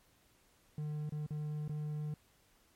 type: tone with dropouts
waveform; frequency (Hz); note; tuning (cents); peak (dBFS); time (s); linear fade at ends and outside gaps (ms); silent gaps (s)
triangle; 150.7; D3; +45; -34; 0.78-2.14; 2; 1.094-1.122 / 1.264-1.306 / 1.679-1.694
effects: pink hiss -69 dBFS RMS until 2.75 s + MP3 64 kbps